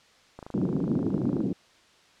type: click train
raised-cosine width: 1 ms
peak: -26 dBFS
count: 28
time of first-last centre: 0.39-1.405 s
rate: 26.6 Hz
type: band-pass noise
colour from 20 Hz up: white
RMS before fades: -27 dBFS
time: 0.54-1.53 s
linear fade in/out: 5 ms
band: 140 to 300 Hz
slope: 24 dB/octave
effects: white hiss -58 dBFS RMS until 2.2 s + low-pass 5000 Hz 12 dB/octave